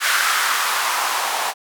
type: noise with band-pass filter sweep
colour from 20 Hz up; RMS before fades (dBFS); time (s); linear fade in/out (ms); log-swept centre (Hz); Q
blue; -20; 0-1.54; 50; 1500 to 800; 2.4
effects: none